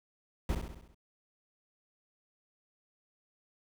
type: noise with echo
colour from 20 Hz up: brown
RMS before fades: -31 dBFS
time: 0.49-0.55 s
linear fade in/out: 2 ms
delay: 66 ms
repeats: 6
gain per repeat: -5 dB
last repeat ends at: 0.946 s
effects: none